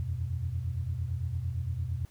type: chord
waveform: sine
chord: E suspended second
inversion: none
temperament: equal with one note detuned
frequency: 82.41 / 91.23 / 123.47 Hz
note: E2 / F#2 / B2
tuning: 0 / -24 / 0 cents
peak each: -34 dBFS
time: 0-2.05 s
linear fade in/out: 0 ms
effects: tanh soft clip ceiling -20 dBFS + pink hiss -63 dBFS RMS until 2.1 s